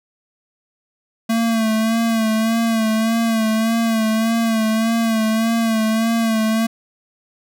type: tone with vibrato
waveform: square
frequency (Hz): 224.2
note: A3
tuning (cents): +33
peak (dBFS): -16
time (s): 1.29-6.67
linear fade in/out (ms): 10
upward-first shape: sine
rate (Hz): 1.7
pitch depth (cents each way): 42
effects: none